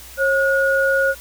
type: tone pair together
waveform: sine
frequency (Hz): 542.3 / 1445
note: C#5 / F#6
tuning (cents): -38 / -41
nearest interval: octave + perfect fourth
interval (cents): 1697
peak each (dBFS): -17 / -17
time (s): 0.17-1.15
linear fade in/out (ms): 50
effects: added 60 Hz sine -43 dBFS peak until 1.2 s + white hiss -40 dBFS RMS until 1.2 s